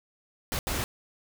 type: noise bursts at uneven times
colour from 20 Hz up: pink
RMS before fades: -30 dBFS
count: 2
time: 0.52-0.59 / 0.67-0.84 s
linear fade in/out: 0 ms
effects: none